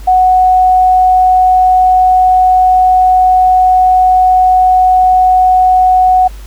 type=tone; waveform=sine; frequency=740 Hz; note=F#5; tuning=in tune; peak=-4 dBFS; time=0.07-6.28 s; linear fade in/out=10 ms; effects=added 50 Hz sine -25 dBFS peak until 6.46 s + pink hiss -39 dBFS RMS until 6.46 s